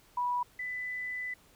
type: tone pair in turn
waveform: sine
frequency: 979 / 1996.8 Hz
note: B5 / B6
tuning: -15 / +19 cents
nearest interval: octave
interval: 1234 cents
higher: second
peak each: -28 / -34 dBFS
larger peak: first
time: 0.17-0.43 / 0.59-1.34 s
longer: second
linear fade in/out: 5 ms
effects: pink hiss -62 dBFS RMS until 1.55 s